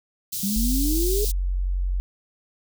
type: band-stop noise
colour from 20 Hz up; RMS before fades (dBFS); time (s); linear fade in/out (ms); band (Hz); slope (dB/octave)
white; -29; 0.32-1.32; 10; 210 to 3900; 24
type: exponential sweep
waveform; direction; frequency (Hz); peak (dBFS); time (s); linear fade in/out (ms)
sine; up; 191.2 to 428.2; -23; 0.43-1.25; 5
type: tone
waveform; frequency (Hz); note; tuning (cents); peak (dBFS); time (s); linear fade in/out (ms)
sine; 45.68; F#1; -21; -21; 0.56-2; 0
effects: none